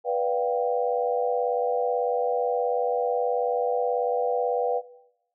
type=chord; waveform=sine; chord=G dominant seventh; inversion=first; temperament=just; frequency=490 / 588 / 705.6 / 784 Hz; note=B4 / D5 / F5 / G5; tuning=-14 / +2 / +18 / 0 cents; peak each=-25 / -31 / -29 / -30 dBFS; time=0.04-4.82 s; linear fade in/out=50 ms; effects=noise-tail reverb RT60 0.8 s tail -17 dB re dry